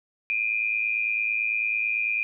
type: tone pair together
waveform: sine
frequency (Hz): 2393 / 2502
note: D7 / D#7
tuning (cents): +32 / +9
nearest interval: minor second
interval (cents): 77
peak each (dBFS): -25 / -27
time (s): 0.3-2.23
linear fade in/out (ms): 0
effects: none